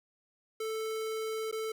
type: tone with dropouts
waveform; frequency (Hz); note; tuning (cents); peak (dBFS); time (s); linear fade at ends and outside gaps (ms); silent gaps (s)
square; 440.4; A4; +2; -34; 0.6-1.72; 5; 1.514-1.525
effects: 10-bit